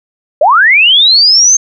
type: linear sweep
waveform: sine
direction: up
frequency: 537 to 6420 Hz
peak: -3 dBFS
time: 0.41-1.57 s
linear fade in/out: 5 ms
effects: none